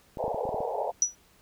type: clicks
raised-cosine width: 2 ms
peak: -24 dBFS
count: 8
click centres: 0.172 / 0.241 / 0.28 / 0.345 / 0.454 / 0.491 / 0.544 / 0.605 s
type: band-pass noise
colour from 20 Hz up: pink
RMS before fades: -31 dBFS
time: 0.18-0.92 s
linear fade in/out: 20 ms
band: 430 to 920 Hz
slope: 96 dB/octave
type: tone with exponential decay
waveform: sine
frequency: 5880 Hz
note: F#8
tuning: 12 cents flat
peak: -16 dBFS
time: 1.02-1.15 s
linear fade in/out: 1 ms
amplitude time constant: 27 ms
effects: pink hiss -61 dBFS RMS until 1.41 s

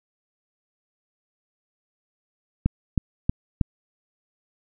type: click train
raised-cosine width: 5 ms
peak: -7 dBFS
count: 4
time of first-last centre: 2.66-3.612 s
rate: 3.15 Hz
effects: none

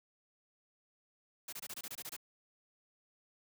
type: noise bursts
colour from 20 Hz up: white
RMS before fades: -44 dBFS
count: 10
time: 1.48-2.165 s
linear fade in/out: 5 ms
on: 46 ms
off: 25 ms
effects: high-pass 100 Hz 12 dB/octave

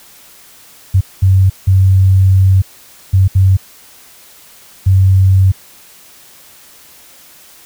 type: tone bursts at uneven times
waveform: sine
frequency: 95.1 Hz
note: F#2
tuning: 48 cents sharp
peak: -5 dBFS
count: 6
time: 0.94-1.01 / 1.22-1.5 / 1.67-2.62 / 3.13-3.28 / 3.35-3.57 / 4.86-5.52 s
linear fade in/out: 10 ms
effects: white hiss -41 dBFS RMS until 7.65 s

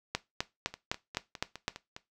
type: two click trains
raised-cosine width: 0.2 ms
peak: -12 / -24 dBFS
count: 7 / 7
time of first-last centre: 0.15-1.681 / 0.74-1.964 s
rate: 3.92 / 4.9 Hz
effects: noise-tail reverb RT60 0.2 s tail -17 dB re dry

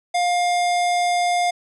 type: tone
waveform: square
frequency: 707 Hz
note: F5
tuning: 21 cents sharp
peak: -18 dBFS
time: 0.14-1.51 s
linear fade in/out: 10 ms
effects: resampled to 24000 Hz

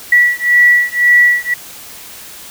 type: beating tone pair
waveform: sine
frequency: 1945 / 1946.9 Hz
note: B6 / B6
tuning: -27 / -25 cents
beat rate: 1.9 Hz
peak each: -10 dBFS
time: 0.12-1.54 s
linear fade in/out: 5 ms
effects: white hiss -33 dBFS RMS until 2.5 s

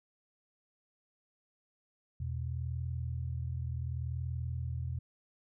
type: tone pair together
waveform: sine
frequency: 82.83 / 123.5 Hz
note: E2 / B2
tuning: +9 / 0 cents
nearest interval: perfect fifth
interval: 691 cents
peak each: -36 / -37 dBFS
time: 2.2-4.99 s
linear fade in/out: 5 ms
effects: none

